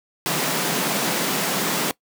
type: high-pass noise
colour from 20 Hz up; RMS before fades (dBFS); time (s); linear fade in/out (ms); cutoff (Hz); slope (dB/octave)
pink; -23; 0.26-1.91; 0; 140; 96
effects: noise-tail reverb RT60 0.1 s tail -21 dB re dry